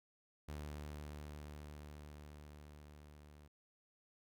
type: tone with level ramp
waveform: sawtooth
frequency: 74.3 Hz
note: D2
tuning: 21 cents sharp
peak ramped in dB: -40 to -54 dBFS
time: 0.48-3.48 s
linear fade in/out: 10 ms
effects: none